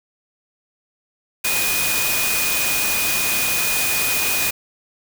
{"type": "tone in noise", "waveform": "sine", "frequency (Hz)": 2474, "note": "D#7", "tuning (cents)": -10, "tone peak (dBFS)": -23, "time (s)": [1.44, 4.51], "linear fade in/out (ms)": 10, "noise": "white", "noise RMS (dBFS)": -21, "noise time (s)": [1.44, 4.51], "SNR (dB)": -5, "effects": []}